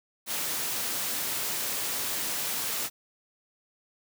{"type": "high-pass noise", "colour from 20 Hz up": "white", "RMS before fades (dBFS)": -31, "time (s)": [0.26, 2.9], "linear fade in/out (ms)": 50, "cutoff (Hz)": 120, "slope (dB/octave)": 12, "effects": []}